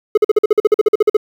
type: tone bursts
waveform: triangle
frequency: 424.7 Hz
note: G#4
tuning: 39 cents sharp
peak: -4 dBFS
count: 15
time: 0.15-1.169 s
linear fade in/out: 5 ms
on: 25 ms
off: 46 ms
effects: 7-bit